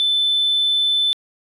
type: tone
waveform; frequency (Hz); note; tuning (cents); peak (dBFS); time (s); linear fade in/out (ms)
triangle; 3520; A7; 0; -12; 0-1.13; 0
effects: tanh soft clip ceiling -12 dBFS + resampled to 32000 Hz